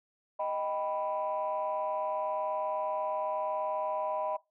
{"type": "chord", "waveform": "sine", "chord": "Eb augmented", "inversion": "none", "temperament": "equal", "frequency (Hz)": [622.3, 784, 987.8], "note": ["Eb5", "G5", "B5"], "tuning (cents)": [0, 0, 0], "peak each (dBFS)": [-32, -36, -34], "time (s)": [0.39, 4.37], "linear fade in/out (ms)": 10, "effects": ["noise-tail reverb RT60 0.2 s tail -18 dB re dry", "tanh soft clip ceiling -23 dBFS"]}